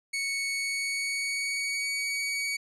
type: tone with pitch glide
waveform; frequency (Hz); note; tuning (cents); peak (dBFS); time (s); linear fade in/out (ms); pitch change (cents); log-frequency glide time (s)
sawtooth; 2219 to 2254; C#7 to C#7; +1 to +28; -25; 0.13-2.57; 10; +27; 0.5-2.1
effects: resampled to 24000 Hz